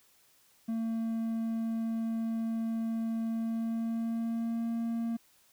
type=tone with pitch glide; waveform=triangle; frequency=226.2 to 230.4 Hz; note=A3 to A#3; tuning=+48 to -20 cents; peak=-28 dBFS; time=0.68-5.17 s; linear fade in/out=10 ms; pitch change=+32 cents; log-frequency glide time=3.31-4.69 s; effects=white hiss -65 dBFS RMS until 5.52 s